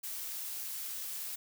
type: noise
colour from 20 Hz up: blue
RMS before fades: -40 dBFS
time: 0.03-1.36 s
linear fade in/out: 10 ms
effects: none